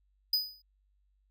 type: tone with exponential decay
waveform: square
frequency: 4978 Hz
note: D#8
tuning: in tune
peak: -23 dBFS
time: 0.33-0.62 s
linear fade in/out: 5 ms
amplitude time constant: 62 ms
effects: added 49 Hz sine -68 dBFS peak until 1.3 s